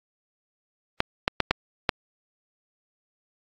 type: clicks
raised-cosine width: 0.3 ms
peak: -3 dBFS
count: 5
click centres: 1.004 / 1.279 / 1.403 / 1.51 / 1.892 s
effects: AAC 48 kbps